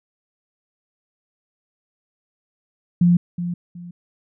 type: tone with echo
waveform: sine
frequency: 174.61 Hz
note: F3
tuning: in tune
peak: -11 dBFS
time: 3.01-3.17 s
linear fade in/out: 5 ms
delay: 370 ms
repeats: 2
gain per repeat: -11 dB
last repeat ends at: 3.91 s
effects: none